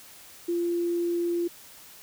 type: tone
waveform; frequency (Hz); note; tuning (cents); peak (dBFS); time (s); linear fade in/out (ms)
sine; 344.6; F4; -23; -24; 0.48-1.48; 10
effects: white hiss -49 dBFS RMS until 2.02 s